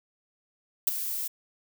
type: noise with ADSR envelope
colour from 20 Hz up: violet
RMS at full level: -20 dBFS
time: 0.87-1.28 s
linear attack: 7 ms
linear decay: 19 ms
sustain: -12 dB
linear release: 10 ms
effects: none